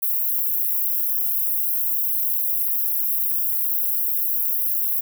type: high-pass noise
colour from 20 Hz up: white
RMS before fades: -22 dBFS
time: 0.02-5.01 s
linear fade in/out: 10 ms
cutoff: 12000 Hz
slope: 48 dB/octave
effects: none